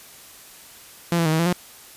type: tone with pitch steps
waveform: sawtooth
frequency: 171 / 167.1 / 156.5 / 159.8 / 169 / 178.3 Hz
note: F3 / E3 / D#3 / D#3 / E3 / F3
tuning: -36 / +24 / +10 / +47 / +43 / +36 cents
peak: -14 dBFS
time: 1.12-1.528 s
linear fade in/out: 2 ms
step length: 68 ms
effects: white hiss -45 dBFS RMS until 1.96 s + resampled to 32000 Hz